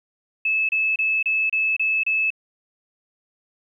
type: tone bursts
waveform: sine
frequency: 2606 Hz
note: E7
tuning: 20 cents flat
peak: -18 dBFS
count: 7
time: 0.45-2.304 s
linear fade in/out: 5 ms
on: 240 ms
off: 29 ms
effects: 10-bit